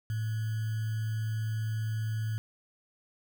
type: tone with sample-and-hold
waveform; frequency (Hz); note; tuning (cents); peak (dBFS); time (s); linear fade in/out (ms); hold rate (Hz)
sine; 110; A2; 0; -29; 0.1-2.38; 0; 1575
effects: none